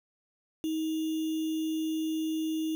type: tone with sample-and-hold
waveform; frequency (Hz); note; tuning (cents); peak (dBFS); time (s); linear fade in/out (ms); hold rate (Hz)
sine; 316.9; D#4; +32; -28; 0.64-2.75; 0; 3150
effects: none